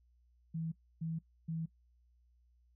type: tone bursts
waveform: sine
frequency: 162.6 Hz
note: E3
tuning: 23 cents flat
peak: -35 dBFS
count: 3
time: 0.54-1.66 s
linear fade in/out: 10 ms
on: 180 ms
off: 290 ms
effects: noise-tail reverb RT60 0.1 s tail -20 dB re dry + added 60 Hz sine -66 dBFS peak until 2.75 s

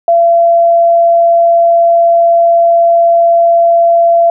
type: tone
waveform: sine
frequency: 679 Hz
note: F5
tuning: 49 cents flat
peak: -4 dBFS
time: 0.08-4.3 s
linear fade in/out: 2 ms
effects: none

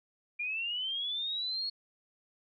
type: linear sweep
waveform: sine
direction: up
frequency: 2385 to 4355 Hz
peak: -32 dBFS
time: 0.39-1.7 s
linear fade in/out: 10 ms
effects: none

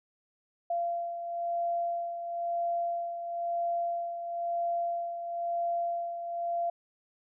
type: beating tone pair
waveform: sine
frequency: 687 / 688 Hz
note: F5 / F5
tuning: -29 / -26 cents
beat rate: 1 Hz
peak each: -30 / -38 dBFS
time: 0.7-6.7 s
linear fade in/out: 5 ms
effects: none

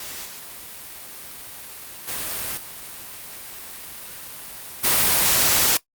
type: noise with level steps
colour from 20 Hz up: white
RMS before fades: -34 / -38 / -28 / -37 / -18 dBFS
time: 0-5.77 s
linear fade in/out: 2 ms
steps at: 0.25 / 2.07 / 2.56 / 4.83 s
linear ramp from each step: 20 ms
effects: noise-tail reverb RT60 0.1 s tail -18 dB re dry + Opus 48 kbps

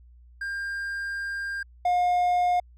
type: tone pair in turn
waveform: triangle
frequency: 1600 / 714.5 Hz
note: G6 / F5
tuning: +35 / +39 cents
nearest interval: octave + major second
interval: 1396 cents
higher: first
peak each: -27 / -18 dBFS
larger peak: second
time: 0.41-1.63 / 1.85-2.6 s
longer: first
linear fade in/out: 5 ms
effects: added 60 Hz sine -49 dBFS peak until 2.77 s

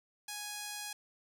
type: tone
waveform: 5% pulse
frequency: 831 Hz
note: G#5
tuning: 1 cent sharp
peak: -28 dBFS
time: 0.28-0.93 s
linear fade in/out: 5 ms
effects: none

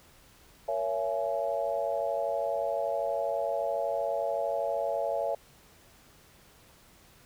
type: chord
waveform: sine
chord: A# half-diminished seventh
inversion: none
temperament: just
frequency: 466.2 / 559.4 / 671.3 / 839.1 Hz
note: A#4 / C#5 / E5 / G#5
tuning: 0 / +16 / +31 / +18 cents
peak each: -37 / -31 / -31 / -37 dBFS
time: 0.68-5.35 s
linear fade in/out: 5 ms
effects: pink hiss -58 dBFS RMS until 7.25 s

